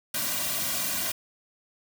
white noise with comb filter, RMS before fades -29 dBFS, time 0.14-1.12 s, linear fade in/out 5 ms, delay 2.3 ms, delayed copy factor -0.95, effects none

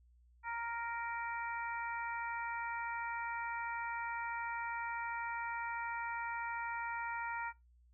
harmonic tone, 466.2 Hz, A#4, in tune, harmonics 2 / 3 / 4 / 5, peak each -40 / -44 / -46 / -48 dBFS, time 0.43-7.53 s, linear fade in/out 50 ms, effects noise-tail reverb RT60 0.2 s tail -21 dB re dry + added 60 Hz sine -63 dBFS peak until 7.93 s

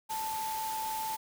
sine tone in noise, 880 Hz, A5, in tune, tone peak -33 dBFS, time 0.09-1.17 s, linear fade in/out 20 ms, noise white, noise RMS -41 dBFS, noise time 0.09-1.17 s, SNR +5 dB, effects none

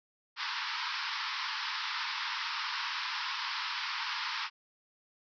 pink band-pass noise, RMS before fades -36 dBFS, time 0.36-4.5 s, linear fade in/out 50 ms, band 890 to 5400 Hz, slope 96 dB/octave, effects none

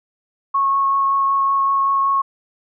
sine tone with vibrato, 1097 Hz, C#6, 18 cents flat, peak -14 dBFS, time 0.54-2.22 s, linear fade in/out 10 ms, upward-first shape triangle, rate 5.3 Hz, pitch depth 10 cents each way, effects none

